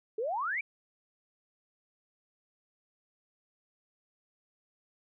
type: exponential sweep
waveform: sine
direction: up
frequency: 415.3 to 2400 Hz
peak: -30 dBFS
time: 0.18-0.61 s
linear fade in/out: 5 ms
effects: none